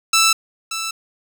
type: tone with echo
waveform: 10% pulse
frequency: 1323 Hz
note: E6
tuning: 6 cents sharp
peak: -4 dBFS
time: 0.13-0.33 s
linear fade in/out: 5 ms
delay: 580 ms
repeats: 1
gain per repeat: -11 dB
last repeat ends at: 0.91 s
effects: none